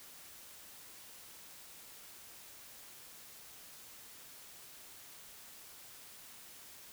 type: silence
effects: white hiss -54 dBFS RMS until 6.92 s